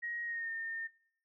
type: tone with pitch glide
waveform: sine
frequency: 1887 to 1819.6 Hz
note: A#6 to A#6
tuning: +21 to -42 cents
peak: -36 dBFS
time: 0.02-0.88 s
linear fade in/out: 20 ms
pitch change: -63 cents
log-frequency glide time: 0.24-0.51 s
effects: noise-tail reverb RT60 0.6 s tail -21 dB re dry